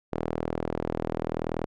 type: tone with band-pass filter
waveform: sawtooth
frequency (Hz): 40.42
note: E1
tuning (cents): -33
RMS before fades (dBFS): -31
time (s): 0.12-1.66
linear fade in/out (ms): 10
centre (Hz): 460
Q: 1
effects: none